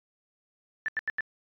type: tone bursts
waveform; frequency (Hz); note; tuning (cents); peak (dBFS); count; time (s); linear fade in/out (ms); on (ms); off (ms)
sine; 1760; A6; 0; -26; 4; 0.86-1.207; 0; 23; 85
effects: resampled to 11025 Hz